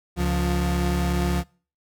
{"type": "tone pair together", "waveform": "35% pulse", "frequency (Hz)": [70, 176.39], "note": ["C#2", "F3"], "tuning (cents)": [18, 18], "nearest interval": "octave + major third", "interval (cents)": 1600, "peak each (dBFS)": -22, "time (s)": [0.16, 1.44], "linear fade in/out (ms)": 50, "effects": ["noise-tail reverb RT60 0.4 s tail -24 dB re dry"]}